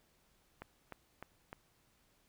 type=click train; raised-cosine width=0.5 ms; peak=-30 dBFS; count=4; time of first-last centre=0.62-1.529 s; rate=3.3 Hz; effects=pink hiss -72 dBFS RMS until 2.28 s